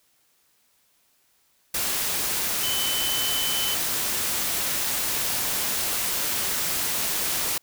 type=tone in noise; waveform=sine; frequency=3040 Hz; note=F#7; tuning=46 cents sharp; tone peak=-27 dBFS; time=2.63-3.75 s; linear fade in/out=5 ms; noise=white; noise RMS=-26 dBFS; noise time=1.74-7.58 s; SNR=-4 dB; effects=white hiss -65 dBFS RMS until 7.62 s